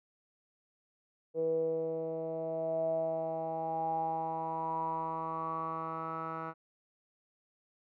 10% pulse tone with low-pass filter sweep, 162 Hz, E3, 30 cents flat, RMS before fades -35 dBFS, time 1.34-6.54 s, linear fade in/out 50 ms, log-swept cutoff 470 to 1400 Hz, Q 10, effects none

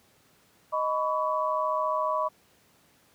sine tone cluster, 623 / 995 / 1129 Hz, D#5 / B5 / C#6, +2 / +13 / +31 cents, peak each -29 dBFS, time 0.72-2.29 s, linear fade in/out 20 ms, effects pink hiss -62 dBFS RMS until 3.14 s + high-pass 100 Hz 12 dB/octave

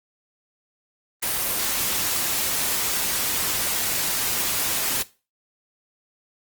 white noise, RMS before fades -24 dBFS, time 1.22-5.03 s, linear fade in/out 10 ms, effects noise-tail reverb RT60 0.3 s tail -18 dB re dry + Opus 24 kbps

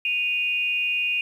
sine tone pair together, 2480 / 2794 Hz, D#7 / F7, -6 / 0 cents, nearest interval major second, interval 206 cents, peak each -23 / -26 dBFS, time 0.05-1.21 s, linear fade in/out 2 ms, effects 9-bit

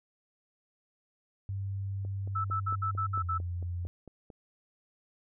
sine tone with pitch glide, 98 to 87.81 Hz, G2 to F2, 0 to +10 cents, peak -32 dBFS, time 1.49-3.87 s, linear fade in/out 0 ms, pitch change -190 cents, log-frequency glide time 3.17-3.23 s
click train, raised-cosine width 2 ms, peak -34 dBFS, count 11, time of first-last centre 2.05-4.302 s, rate 4.44 Hz
sine tone bursts, 1315 Hz, E6, 5 cents flat, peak -29 dBFS, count 7, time 2.35-3.381 s, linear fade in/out 10 ms, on 95 ms, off 61 ms
effects none

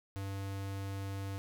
square tone, 98 Hz, G2, in tune, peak -38 dBFS, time 0.16-1.38 s, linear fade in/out 0 ms, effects 11-bit

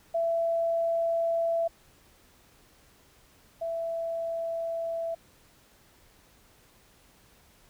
sine tone pair in turn, 668 / 664.5 Hz, E5 / E5, +23 / +14 cents, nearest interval unison, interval 9 cents, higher first, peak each -24 / -29 dBFS, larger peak first, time 0.14-1.68 / 3.61-5.15 s, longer neither, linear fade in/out 10 ms, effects pink hiss -60 dBFS RMS until 7.69 s

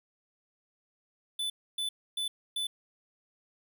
square tone bursts, 3497 Hz, A7, 11 cents flat, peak -31 dBFS, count 4, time 1.39-2.67 s, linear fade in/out 5 ms, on 110 ms, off 280 ms, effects none

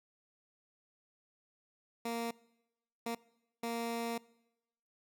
15% pulse tone bursts at uneven times, 232.5 Hz, A#3, 4 cents flat, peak -29 dBFS, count 3, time 2.05-2.31 / 3.06-3.15 / 3.63-4.18 s, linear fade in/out 5 ms, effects noise-tail reverb RT60 0.9 s tail -23 dB re dry

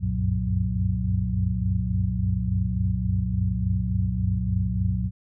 sine tone cluster, 65.2 / 93 / 96.5 / 117.5 / 183.7 Hz, C2 / F#2 / G2 / A#2 / F#3, -5 / +9 / -27 / +14 / -12 cents, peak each -28 dBFS, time 0-5.11 s, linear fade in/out 50 ms, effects none

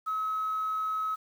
sine tone, 1284 Hz, E6, 46 cents flat, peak -27 dBFS, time 0.06-1.16 s, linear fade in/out 20 ms, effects tanh soft clip ceiling -24 dBFS + 9-bit

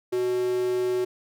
square tone with high-pass filter, 123.47 Hz, B2, in tune, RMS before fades -25 dBFS, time 0.12-1.05 s, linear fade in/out 10 ms, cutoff 360 Hz, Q 6.1, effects none

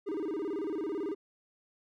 triangle tone with vibrato, 356.6 Hz, F4, 36 cents sharp, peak -30 dBFS, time 0.06-1.15 s, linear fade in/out 20 ms, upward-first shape square, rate 18 Hz, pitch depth 220 cents each way, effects none

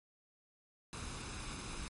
pink noise with comb filter, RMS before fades -44 dBFS, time 0.93-1.88 s, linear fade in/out 0 ms, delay 0.79 ms, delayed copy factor +0.5, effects MP3 48 kbps

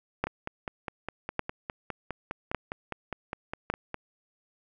two click trains, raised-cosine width 0.5 ms, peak -18 / -11 dBFS, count 19 / 4, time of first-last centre 0.27-3.943 / 0.24-3.7 s, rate 4.9 / 0.867 Hz, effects none

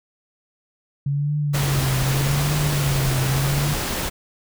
sine tone with vibrato, 139.5 Hz, C#3, 11 cents sharp, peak -19 dBFS, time 1.06-3.74 s, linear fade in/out 5 ms, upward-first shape triangle, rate 0.82 Hz, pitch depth 120 cents each way
pink noise, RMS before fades -25 dBFS, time 1.53-4.1 s, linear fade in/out 20 ms
effects none

